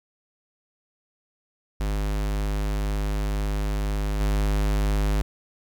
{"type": "tone with level steps", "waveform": "square", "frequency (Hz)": 51, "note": "G#1", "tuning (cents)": -31, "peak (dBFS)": [-24, -21], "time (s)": [1.8, 5.22], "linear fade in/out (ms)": 5, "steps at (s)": 4.2, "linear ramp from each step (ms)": 10, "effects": ["10-bit"]}